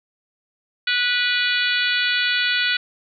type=harmonic tone; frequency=490.4 Hz; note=B4; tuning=12 cents flat; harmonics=3 / 4 / 5 / 6 / 7 / 8 / 9; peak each=-22 / -27 / -25 / -27 / -26 / -27 / -29 dBFS; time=0.87-2.77 s; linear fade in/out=5 ms; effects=none